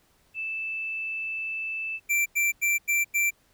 sine tone, 2637 Hz, E7, in tune, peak -29 dBFS, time 0.34-2 s, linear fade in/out 50 ms
square tone bursts, 2349 Hz, D7, in tune, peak -22 dBFS, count 5, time 2.09-3.308 s, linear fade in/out 20 ms, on 170 ms, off 92 ms
effects pink hiss -64 dBFS RMS until 3.53 s

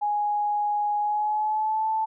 sine tone with pitch glide, 830.6 to 878.5 Hz, G#5 to A5, 0 to -3 cents, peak -22 dBFS, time 0.01-2.06 s, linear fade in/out 20 ms, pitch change +97 cents, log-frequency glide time 0.99-1.89 s, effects none

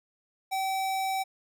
square tone, 768 Hz, G5, 36 cents flat, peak -28 dBFS, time 0.51-1.24 s, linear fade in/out 20 ms, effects none

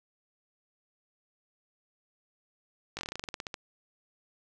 slowing click train, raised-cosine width 0.2 ms, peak -19 dBFS, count 15, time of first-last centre 2.97-3.542 s, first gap 19 ms, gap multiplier 1.11, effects none

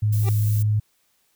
sine tone, 106.1 Hz, G#2, 38 cents sharp, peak -17 dBFS, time 0.02-0.8 s, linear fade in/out 10 ms
violet noise, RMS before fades -35 dBFS, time 0.12-0.63 s, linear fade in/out 10 ms
25% pulse tone with exponential growth, 391.4 Hz, G4, 3 cents flat, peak -21 dBFS, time 0.2-0.29 s, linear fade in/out 1 ms, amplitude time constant 19 ms
effects white hiss -66 dBFS RMS until 1.35 s

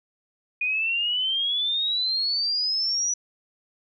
sine exponential sweep, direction up, 2453 to 5920 Hz, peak -22 dBFS, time 0.61-3.14 s, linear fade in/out 5 ms, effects none

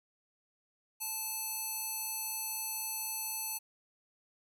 square tone with band-pass filter, 872 Hz, A5, 16 cents flat, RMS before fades -38 dBFS, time 1-3.59 s, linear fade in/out 20 ms, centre 11000 Hz, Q 1.6, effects none

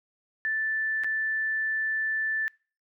sine tone with dropouts, 1760 Hz, A6, in tune, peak -25 dBFS, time 0.45-2.48 s, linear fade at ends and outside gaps 0 ms, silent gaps 1.036-1.044 s, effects noise-tail reverb RT60 0.4 s tail -26 dB re dry

